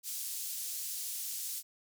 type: band-pass noise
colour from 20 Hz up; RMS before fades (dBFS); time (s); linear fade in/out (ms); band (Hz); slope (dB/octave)
white; -39; 0.03-1.63; 50; 5200 to 16000; 12
effects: none